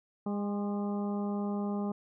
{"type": "harmonic tone with a mistuned harmonic", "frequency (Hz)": 203.6, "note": "G#3", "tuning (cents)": -34, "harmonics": [1, 2, 3, 4, 5, 6], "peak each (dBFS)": [-31, -39, -44, -43, -48, -49], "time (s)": [0.26, 1.92], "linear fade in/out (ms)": 5, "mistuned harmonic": 5, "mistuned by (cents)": 49, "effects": []}